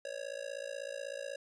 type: tone with amplitude modulation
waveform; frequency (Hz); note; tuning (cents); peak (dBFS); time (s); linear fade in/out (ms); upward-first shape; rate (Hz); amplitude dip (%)
square; 554.4; C#5; 0; -36; 0.05-1.36; 2; sine; 56.2; 95
effects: resampled to 22050 Hz